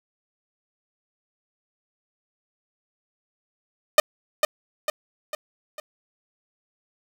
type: tone with echo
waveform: sawtooth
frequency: 609 Hz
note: D#5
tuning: 37 cents flat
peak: -6 dBFS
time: 3.98-4 s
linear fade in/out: 2 ms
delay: 450 ms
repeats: 4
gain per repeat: -6 dB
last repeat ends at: 5.8 s
effects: none